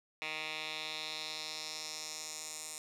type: tone with band-pass filter sweep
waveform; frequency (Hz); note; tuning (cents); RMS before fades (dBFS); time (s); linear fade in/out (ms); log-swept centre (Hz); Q
10% pulse; 155.56; D#3; 0; -42; 0.22-2.78; 0; 2700 to 8000; 2.3
effects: none